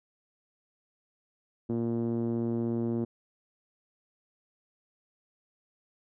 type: tone with low-pass filter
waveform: 5% pulse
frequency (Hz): 116.54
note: A#2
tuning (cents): 0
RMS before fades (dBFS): -30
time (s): 1.69-3.05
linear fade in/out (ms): 10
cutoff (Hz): 290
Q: 2.4
effects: none